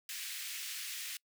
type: high-pass noise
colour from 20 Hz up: pink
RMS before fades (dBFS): -42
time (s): 0.09-1.17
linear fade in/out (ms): 2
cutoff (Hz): 2000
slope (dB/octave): 24
effects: noise-tail reverb RT60 0.1 s tail -25 dB re dry